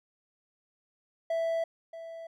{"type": "tone with echo", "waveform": "triangle", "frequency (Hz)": 660, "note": "E5", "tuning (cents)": 2, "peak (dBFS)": -25, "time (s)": [1.3, 1.64], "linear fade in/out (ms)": 5, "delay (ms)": 630, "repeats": 1, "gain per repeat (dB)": -13, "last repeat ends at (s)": 2.27, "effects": []}